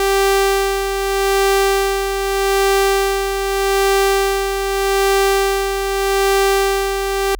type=tone with tremolo; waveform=sawtooth; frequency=392 Hz; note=G4; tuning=in tune; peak=-8 dBFS; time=0-7.35 s; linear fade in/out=2 ms; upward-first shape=sine; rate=0.82 Hz; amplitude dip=50%; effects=added 42 Hz sine -29 dBFS peak until 7.39 s